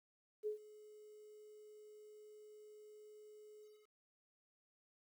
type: tone with ADSR envelope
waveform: sine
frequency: 424.7 Hz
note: G#4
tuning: 39 cents sharp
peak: -36 dBFS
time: 0.43-3.9 s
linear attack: 37 ms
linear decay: 110 ms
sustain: -20 dB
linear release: 290 ms
effects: 12-bit